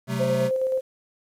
square chord, F# diminished, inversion second, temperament equal with one note detuned, 130.81 / 188.67 / 220 Hz, C3 / F#3 / A3, 0 / +34 / 0 cents, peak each -28 / -31 / -31 dBFS, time 0.07-0.51 s, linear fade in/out 50 ms
sine tone with tremolo, 522 Hz, C5, 4 cents flat, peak -20 dBFS, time 0.19-0.81 s, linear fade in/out 20 ms, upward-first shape square, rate 9.4 Hz, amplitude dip 30%
effects resampled to 32000 Hz + 9-bit

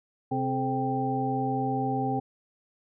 harmonic tone with a mistuned harmonic, 130.81 Hz, C3, in tune, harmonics 1 / 2 / 3 / 4 / 6, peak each -32 / -30 / -34 / -40 / -29 dBFS, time 0.31-2.2 s, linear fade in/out 10 ms, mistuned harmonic 3, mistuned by +150 cents, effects none

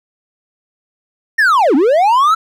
triangle linear two-way sweep, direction down then up, 1864.7 to 246.9 to 1350 Hz, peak -6 dBFS, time 1.38-2.35 s, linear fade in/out 10 ms, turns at 1.75 s, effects none

